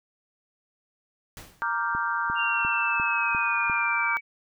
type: noise with exponential decay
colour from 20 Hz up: pink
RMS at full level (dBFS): -40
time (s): 1.37-1.77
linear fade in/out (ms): 1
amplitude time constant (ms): 85
type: chord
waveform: sine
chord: G minor seventh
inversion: first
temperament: equal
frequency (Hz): 932.3 / 1174.7 / 1396.9 / 1568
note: Bb5 / D6 / F6 / G6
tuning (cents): 0 / 0 / 0 / 0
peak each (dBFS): -30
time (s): 1.62-4.17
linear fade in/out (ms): 0
type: click train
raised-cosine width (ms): 3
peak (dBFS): -25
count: 6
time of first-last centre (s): 1.95-3.698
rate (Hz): 2.86
type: linear sweep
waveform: sine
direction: down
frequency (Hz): 2794 to 2271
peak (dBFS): -26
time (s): 2.35-4.21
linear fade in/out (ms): 50
effects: none